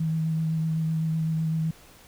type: tone with vibrato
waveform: sine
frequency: 160 Hz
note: D#3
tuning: 49 cents sharp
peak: -23 dBFS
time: 0-1.71 s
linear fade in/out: 5 ms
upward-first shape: sine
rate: 7.9 Hz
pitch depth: 16 cents each way
effects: pink hiss -52 dBFS RMS until 2.07 s